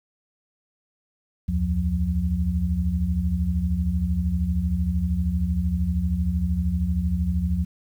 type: tone cluster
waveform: sine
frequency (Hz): 70.2 / 83.1 / 178.4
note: C#2 / E2 / F3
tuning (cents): +22 / +15 / +37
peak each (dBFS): -25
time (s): 1.48-7.65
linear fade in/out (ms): 10
effects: 9-bit